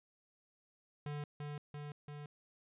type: tone with echo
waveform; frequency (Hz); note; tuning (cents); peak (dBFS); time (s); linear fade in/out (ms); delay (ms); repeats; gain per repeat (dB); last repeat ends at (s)
square; 146.83; D3; 0; -40; 1.06-1.24; 2; 340; 3; -2; 2.26
effects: resampled to 8000 Hz